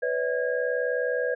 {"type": "tone cluster", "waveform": "sine", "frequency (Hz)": [495.9, 556, 635, 1634], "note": ["B4", "C#5", "D#5", "G#6"], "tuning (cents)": [7, 5, 35, -29], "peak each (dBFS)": [-26, -31, -33, -31], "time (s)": [0.02, 1.35], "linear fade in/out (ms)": 10, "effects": []}